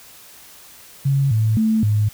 sine tone with pitch steps, 138 / 109.8 / 220.1 / 105.5 Hz, C#3 / A2 / A3 / G#2, -7 / -3 / +1 / +28 cents, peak -14 dBFS, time 1.05-2.09 s, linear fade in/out 10 ms, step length 260 ms, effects white hiss -44 dBFS RMS until 2.13 s

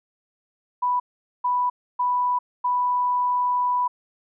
sine tone bursts at uneven times, 987.8 Hz, B5, in tune, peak -19 dBFS, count 4, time 0.82-1 / 1.44-1.7 / 1.99-2.39 / 2.64-3.88 s, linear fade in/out 10 ms, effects none

